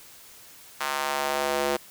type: tone with high-pass filter sweep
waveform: square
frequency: 71 Hz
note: C#2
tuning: 42 cents sharp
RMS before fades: -27 dBFS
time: 0.8-1.77 s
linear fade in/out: 10 ms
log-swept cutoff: 1100 to 440 Hz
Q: 1.5
effects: white hiss -49 dBFS RMS until 1.9 s